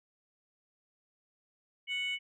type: tone pair together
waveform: sine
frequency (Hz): 2217 / 2963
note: C#7 / F#7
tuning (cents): 0 / +2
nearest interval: perfect fourth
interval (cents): 502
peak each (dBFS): -32 / -34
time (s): 1.87-2.19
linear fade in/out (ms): 50
effects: tanh soft clip ceiling -28 dBFS